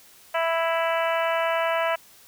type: harmonic tone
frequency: 330.2 Hz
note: E4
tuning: 3 cents sharp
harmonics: 2 / 3 / 4 / 5 / 6 / 7 / 8 / 9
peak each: -24 / -28 / -30 / -32 / -34 / -35 / -36 / -37 dBFS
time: 0.34-1.96 s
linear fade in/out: 10 ms
effects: white hiss -52 dBFS RMS until 2.27 s